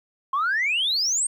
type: exponential sweep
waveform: sine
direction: up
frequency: 1048 to 8740 Hz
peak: -19 dBFS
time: 0.33-1.27 s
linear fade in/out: 5 ms
effects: tanh soft clip ceiling -17 dBFS + 10-bit